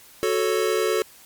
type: chord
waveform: square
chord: F# minor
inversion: none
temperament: equal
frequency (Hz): 370 / 440 / 554.4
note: F#4 / A4 / C#5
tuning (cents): 0 / 0 / 0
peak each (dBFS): -25 / -23 / -29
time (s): 0.23-1.02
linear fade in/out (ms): 0
effects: white hiss -49 dBFS RMS until 1.25 s + MP3 96 kbps